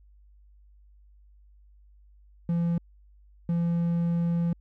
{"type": "tone pair in turn", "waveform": "triangle", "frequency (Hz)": [170.1, 170.1], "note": ["F3", "F3"], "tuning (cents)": [-45, -45], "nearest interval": "unison", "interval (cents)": 0, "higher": "neither", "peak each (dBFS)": -21, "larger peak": "neither", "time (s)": [[2.49, 2.78], [3.49, 4.53]], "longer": "second", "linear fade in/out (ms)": 2, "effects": ["added 50 Hz sine -53 dBFS peak until 4.6 s"]}